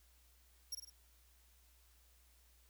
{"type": "tone with echo", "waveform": "sawtooth", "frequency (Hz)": 5588, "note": "F8", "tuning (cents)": 0, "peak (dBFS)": -37, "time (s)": [0.72, 0.75], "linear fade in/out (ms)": 5, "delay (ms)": 50, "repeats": 3, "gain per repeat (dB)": -5, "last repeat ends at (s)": 0.9, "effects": ["added 60 Hz sine -67 dBFS peak until 2.69 s", "white hiss -71 dBFS RMS until 2.69 s"]}